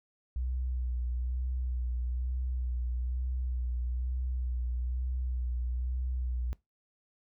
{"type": "tone with vibrato", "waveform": "sine", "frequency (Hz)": 62, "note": "B1", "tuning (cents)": 7, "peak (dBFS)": -30, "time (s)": [0.36, 6.53], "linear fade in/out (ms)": 0, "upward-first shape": "sine", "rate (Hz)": 1.1, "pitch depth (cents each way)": 34, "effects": ["noise-tail reverb RT60 0.2 s tail -21 dB re dry"]}